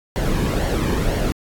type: noise with flanger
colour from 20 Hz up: brown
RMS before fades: -20 dBFS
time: 0.16-1.32 s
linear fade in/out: 0 ms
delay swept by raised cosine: 0.79 to 1.51 ms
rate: 2 Hz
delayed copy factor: -0.55
effects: AAC 64 kbps